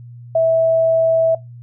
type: tone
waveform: sine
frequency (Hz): 653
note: E5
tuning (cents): -17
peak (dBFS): -11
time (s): 0.35-1.35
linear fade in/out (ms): 5
effects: noise-tail reverb RT60 0.2 s tail -22 dB re dry + added 120 Hz sine -34 dBFS peak until 1.62 s